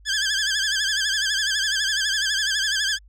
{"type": "tone with vibrato", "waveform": "15% pulse", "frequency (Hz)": 1641, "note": "G#6", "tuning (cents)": -21, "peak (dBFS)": -14, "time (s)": [0.05, 2.99], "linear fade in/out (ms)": 50, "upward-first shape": "sine", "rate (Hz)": 12, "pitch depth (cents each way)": 100, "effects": ["added 50 Hz sine -47 dBFS peak until 3.08 s", "low-pass 9000 Hz 12 dB/octave"]}